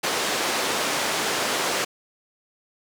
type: band-pass noise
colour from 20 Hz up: pink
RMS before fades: -25 dBFS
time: 0.03-1.85 s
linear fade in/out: 10 ms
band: 370 to 8400 Hz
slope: 12 dB/octave
effects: none